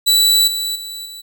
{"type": "tone with level steps", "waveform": "sawtooth", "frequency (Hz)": 3951, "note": "B7", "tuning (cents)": 0, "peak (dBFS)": [-7, -16, -24, -28], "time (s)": [0.06, 1.22], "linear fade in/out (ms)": 20, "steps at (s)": [0.47, 0.75, 1.05], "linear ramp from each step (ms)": 10, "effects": []}